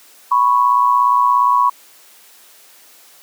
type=tone pair together; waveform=sine; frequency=987.8 / 1104.9 Hz; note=B5 / C#6; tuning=0 / -6 cents; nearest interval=major second; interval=194 cents; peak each=-13 dBFS; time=0.31-1.7 s; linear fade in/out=10 ms; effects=white hiss -46 dBFS RMS until 3.22 s + high-pass 300 Hz 12 dB/octave